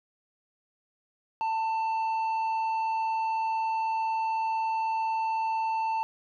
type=tone with tanh clipping; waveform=sine; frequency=891 Hz; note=A5; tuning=22 cents sharp; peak=-27 dBFS; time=1.41-6.03 s; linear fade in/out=0 ms; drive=6 dB; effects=none